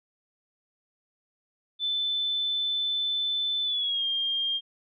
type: tone with pitch glide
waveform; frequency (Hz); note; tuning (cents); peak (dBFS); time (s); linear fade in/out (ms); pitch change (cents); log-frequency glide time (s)
sine; 3520 to 3209; A7 to G7; 0 to +40; -25; 1.79-4.61; 50; -160; 3.63-4.05
effects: none